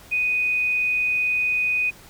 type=tone; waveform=sine; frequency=2489 Hz; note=D#7; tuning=in tune; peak=-19 dBFS; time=0.11-1.91 s; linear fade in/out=20 ms; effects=pink hiss -47 dBFS RMS until 2.09 s